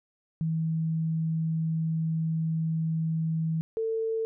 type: tone pair in turn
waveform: sine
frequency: 161.2 / 447.3 Hz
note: E3 / A4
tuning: -38 / +28 cents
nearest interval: octave + tritone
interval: 1766 cents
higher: second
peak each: -25 / -26 dBFS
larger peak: first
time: 0.41-3.61 / 3.77-4.25 s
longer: first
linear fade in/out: 0 ms
effects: none